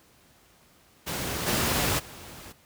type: noise with level steps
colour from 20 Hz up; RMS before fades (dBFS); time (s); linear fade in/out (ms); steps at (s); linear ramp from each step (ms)
pink; -31 / -25 / -44; 1.06-2.53; 20; 1.46 / 1.98; 20
effects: pink hiss -59 dBFS RMS until 2.65 s + high-pass 60 Hz 12 dB/octave